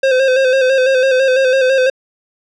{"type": "tone with vibrato", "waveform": "square", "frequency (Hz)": 523.3, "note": "C5", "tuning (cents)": 0, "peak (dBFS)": -10, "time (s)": [0.03, 1.9], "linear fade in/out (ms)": 5, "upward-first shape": "square", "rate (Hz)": 6, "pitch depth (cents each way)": 40, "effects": ["low-pass 4000 Hz 12 dB/octave"]}